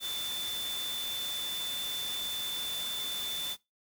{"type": "tone in noise", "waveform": "sine", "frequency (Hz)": 3527, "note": "A7", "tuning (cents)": 3, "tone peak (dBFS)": -33, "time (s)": [0, 3.57], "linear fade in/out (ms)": 50, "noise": "white", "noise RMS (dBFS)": -40, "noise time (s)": [0, 3.57], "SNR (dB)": 4, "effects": ["noise-tail reverb RT60 0.2 s tail -20 dB re dry"]}